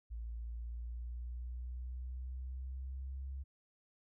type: exponential sweep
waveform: sine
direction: up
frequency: 56.5 to 67.6 Hz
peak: -40 dBFS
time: 0.1-3.44 s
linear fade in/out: 20 ms
effects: none